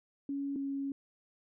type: tone pair in turn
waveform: sine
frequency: 279.4 / 276.2 Hz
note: C#4 / C#4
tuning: +14 / -6 cents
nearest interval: unison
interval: 20 cents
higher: first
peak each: -33 / -33 dBFS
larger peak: neither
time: 0.29-0.56 / 0.56-0.92 s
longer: second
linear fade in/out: 2 ms
effects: none